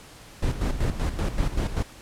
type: noise with tremolo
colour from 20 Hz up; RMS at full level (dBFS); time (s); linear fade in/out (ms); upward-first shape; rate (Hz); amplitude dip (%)
brown; -23; 0.42-1.83; 10; square; 5.2; 65
effects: pink hiss -47 dBFS RMS until 2.01 s + low-pass 11000 Hz 12 dB/octave